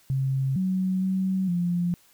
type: tone with pitch steps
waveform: sine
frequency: 134 / 187 / 189 / 174.9 Hz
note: C3 / F#3 / F#3 / F3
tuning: +42 / +19 / +37 / +3 cents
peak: -22 dBFS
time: 0.1-1.94 s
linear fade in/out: 0 ms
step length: 460 ms
effects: white hiss -59 dBFS RMS until 2.13 s